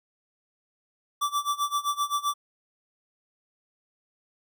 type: tone with tremolo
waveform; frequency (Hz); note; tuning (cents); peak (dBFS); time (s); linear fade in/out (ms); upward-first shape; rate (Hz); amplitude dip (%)
square; 1163; D6; -17; -23; 1.21-2.34; 10; sine; 7.7; 90
effects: none